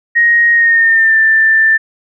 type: tone with pitch glide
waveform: sine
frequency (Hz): 1875 to 1776.9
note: A#6 to A6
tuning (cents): +10 to +17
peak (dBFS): -6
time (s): 0.15-1.78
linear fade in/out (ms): 20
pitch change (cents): -93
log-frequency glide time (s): 0.52-1.18
effects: none